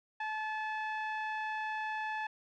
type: tone with low-pass filter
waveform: sawtooth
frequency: 865 Hz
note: A5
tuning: 30 cents flat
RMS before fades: -37 dBFS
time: 0.2-2.27 s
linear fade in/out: 5 ms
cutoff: 2100 Hz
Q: 1.8
effects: none